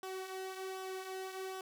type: tone with flanger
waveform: sawtooth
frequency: 378.1 Hz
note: F#4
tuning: 38 cents sharp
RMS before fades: -43 dBFS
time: 0.03-1.61 s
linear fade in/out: 2 ms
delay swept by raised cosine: 0.44 to 3.54 ms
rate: 1.3 Hz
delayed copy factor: -0.5
effects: none